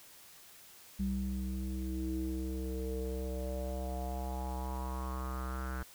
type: tone with low-pass filter sweep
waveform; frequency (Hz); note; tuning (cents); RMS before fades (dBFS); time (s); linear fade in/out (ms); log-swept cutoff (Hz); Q
square; 64.4; C2; -27; -37; 0.99-5.83; 5; 200 to 1500; 5.9
effects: white hiss -56 dBFS RMS until 5.94 s